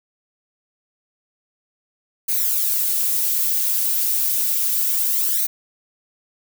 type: noise with flanger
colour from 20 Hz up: violet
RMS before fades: -20 dBFS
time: 2.28-5.47 s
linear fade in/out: 10 ms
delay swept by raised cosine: 0.46 to 5.16 ms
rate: 0.31 Hz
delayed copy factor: +0.7
effects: none